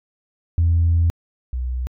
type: tone pair in turn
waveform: sine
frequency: 84 / 62.53 Hz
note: E2 / B1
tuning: +33 / +22 cents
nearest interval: perfect fourth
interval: 511 cents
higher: first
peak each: -12 / -21 dBFS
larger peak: first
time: 0.58-1.1 / 1.53-1.87 s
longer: first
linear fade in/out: 0 ms
effects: tanh soft clip ceiling -10 dBFS